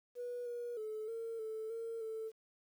sine tone with pitch steps, 487.3 / 479.8 / 432.3 / 456.4 / 439.1 / 457 / 442.8 Hz, B4 / A#4 / A4 / A#4 / A4 / A#4 / A4, -23 / +50 / -31 / -37 / -4 / -34 / +11 cents, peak -38 dBFS, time 0.15-2.32 s, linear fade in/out 50 ms, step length 310 ms, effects tanh soft clip ceiling -36 dBFS + 11-bit

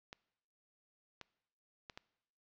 clicks, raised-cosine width 0.2 ms, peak -29 dBFS, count 4, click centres 0.129 / 1.213 / 1.898 / 1.975 s, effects noise-tail reverb RT60 0.9 s tail -22 dB re dry + low-pass 5000 Hz 12 dB/octave

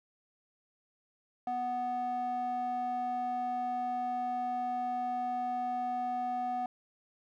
square tone with band-pass filter, 246.9 Hz, B3, in tune, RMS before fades -34 dBFS, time 1.47-6.66 s, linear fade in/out 2 ms, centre 690 Hz, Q 5, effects none

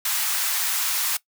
white high-pass noise, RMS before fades -24 dBFS, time 0.05-1.17 s, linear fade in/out 5 ms, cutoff 850 Hz, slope 24 dB/octave, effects noise-tail reverb RT60 0.1 s tail -19 dB re dry

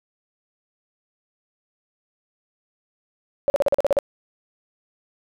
sine tone bursts, 564 Hz, C#5, 30 cents sharp, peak -14 dBFS, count 9, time 3.48-3.988 s, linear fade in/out 0 ms, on 20 ms, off 41 ms, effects none

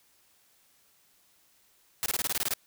white noise bursts, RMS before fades -29 dBFS, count 10, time 2.03-2.537 s, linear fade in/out 0 ms, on 30 ms, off 23 ms, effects white hiss -65 dBFS RMS until 2.66 s

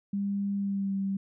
sine tone with pitch glide, 200 to 195.21 Hz, G3 to G3, +35 to -7 cents, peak -27 dBFS, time 0.13-1.17 s, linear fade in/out 5 ms, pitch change -42 cents, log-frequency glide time 0.56-0.95 s, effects none

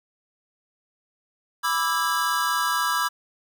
square chord, E dominant seventh, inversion second, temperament equal with one note detuned, 987.8 / 1174.7 / 1318.5 / 1632.7 Hz, B5 / D6 / E6 / G#6, 0 / 0 / 0 / -30 cents, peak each -28 dBFS, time 1.63-3.09 s, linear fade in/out 20 ms, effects none

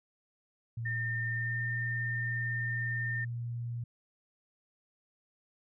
sine tone with pitch glide, 115.7 to 118.75 Hz, A#2 to A#2, -13 to +33 cents, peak -34 dBFS, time 0.77-3.84 s, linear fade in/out 5 ms, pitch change +46 cents, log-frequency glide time 1.31-1.61 s
sine tone, 1811 Hz, A6, 49 cents sharp, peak -33 dBFS, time 0.85-3.25 s, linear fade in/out 10 ms
effects none

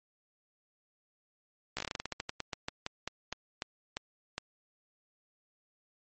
slowing click train, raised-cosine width 0.2 ms, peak -17 dBFS, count 22, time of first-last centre 1.77-4.38 s, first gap 15 ms, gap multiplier 1.18, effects MP3 32 kbps

